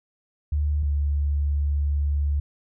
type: tone pair in turn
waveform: sine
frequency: 73.9 / 72.21 Hz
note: D2 / D2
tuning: +11 / -29 cents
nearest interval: unison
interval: 40 cents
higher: first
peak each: -20 dBFS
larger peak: neither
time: 0.52-0.83 / 0.83-2.4 s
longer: second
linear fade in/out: 5 ms
effects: none